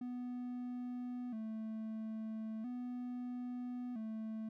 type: tone with vibrato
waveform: triangle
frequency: 233.1 Hz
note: A#3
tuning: in tune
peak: -38 dBFS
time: 0.01-4.49 s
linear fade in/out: 5 ms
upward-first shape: square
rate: 0.38 Hz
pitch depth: 100 cents each way
effects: none